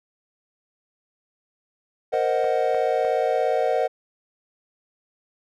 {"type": "chord", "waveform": "triangle", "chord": "C half-diminished seventh", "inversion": "third", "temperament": "equal", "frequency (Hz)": [466.2, 523.3, 622.3, 740], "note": ["Bb4", "C5", "Eb5", "Gb5"], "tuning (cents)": [0, 0, 0, 0], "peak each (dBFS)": -23, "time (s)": [2.12, 3.88], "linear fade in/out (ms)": 20}
{"type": "click train", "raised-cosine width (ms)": 0.5, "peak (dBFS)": -24, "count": 4, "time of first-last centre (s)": [2.14, 3.049], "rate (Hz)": 3.3}
{"effects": []}